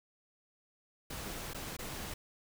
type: noise with dropouts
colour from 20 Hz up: pink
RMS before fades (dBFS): -42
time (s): 1.1-2.14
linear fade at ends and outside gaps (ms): 5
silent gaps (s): 1.535-1.545 / 1.768-1.788
effects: none